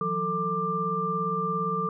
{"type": "tone cluster", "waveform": "sine", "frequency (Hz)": [164.4, 181.8, 445, 1185], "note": ["E3", "F#3", "A4", "D6"], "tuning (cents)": [-4, -30, 20, 15], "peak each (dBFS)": [-35, -33, -32, -27], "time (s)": [0.01, 1.89], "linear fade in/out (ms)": 2, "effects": []}